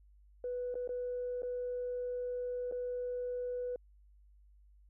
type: tone with dropouts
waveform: sine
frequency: 493.9 Hz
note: B4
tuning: in tune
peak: -34 dBFS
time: 0.44-3.76 s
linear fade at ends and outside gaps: 2 ms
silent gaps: 0.743-0.753 / 0.876-0.891 / 1.421-1.431 / 2.714-2.722 s
effects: tanh soft clip ceiling -30 dBFS + added 50 Hz sine -59 dBFS peak until 4.89 s